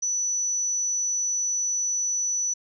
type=tone; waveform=sine; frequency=5950 Hz; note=F#8; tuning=9 cents sharp; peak=-23 dBFS; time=0.02-2.54 s; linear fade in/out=10 ms; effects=none